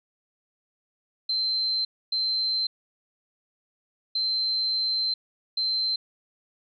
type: tone bursts at uneven times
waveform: sine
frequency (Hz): 4106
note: C8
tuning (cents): -33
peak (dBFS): -23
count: 4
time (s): 1.29-1.85 / 2.12-2.67 / 4.15-5.14 / 5.57-5.96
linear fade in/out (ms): 5
effects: none